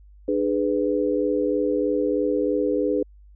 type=chord; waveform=sine; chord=G# diminished; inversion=second; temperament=just; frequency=299 / 415.3 / 498.4 Hz; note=D4 / G#4 / B4; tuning=+31 / 0 / +16 cents; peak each=-24 dBFS; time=0.28-3.03 s; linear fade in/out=5 ms; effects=added 50 Hz sine -46 dBFS peak until 3.35 s